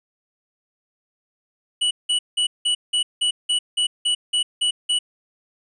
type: tone bursts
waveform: square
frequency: 2947 Hz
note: F#7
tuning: 8 cents flat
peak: -18 dBFS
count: 12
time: 1.81-4.99 s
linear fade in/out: 10 ms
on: 100 ms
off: 180 ms
effects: resampled to 24000 Hz